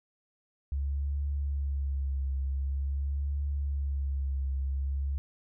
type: tone with vibrato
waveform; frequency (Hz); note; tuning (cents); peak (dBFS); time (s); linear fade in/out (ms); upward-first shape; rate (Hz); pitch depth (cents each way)
sine; 69.3; C#2; 0; -28; 0.72-5.18; 0; triangle; 0.46; 51
effects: none